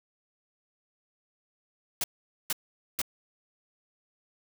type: noise bursts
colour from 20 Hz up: white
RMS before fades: -29 dBFS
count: 3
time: 2.01-3.017 s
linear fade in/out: 2 ms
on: 29 ms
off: 460 ms
effects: none